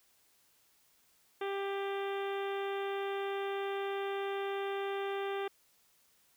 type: harmonic tone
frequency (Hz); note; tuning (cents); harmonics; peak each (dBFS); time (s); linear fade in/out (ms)
395.2; G4; +14; 1 / 2 / 3 / 4 / 5 / 6 / 7 / 8 / 9; -35 / -41 / -45 / -47 / -49 / -51 / -52 / -53 / -54; 1.41-5.48; 5
effects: white hiss -69 dBFS RMS until 6.36 s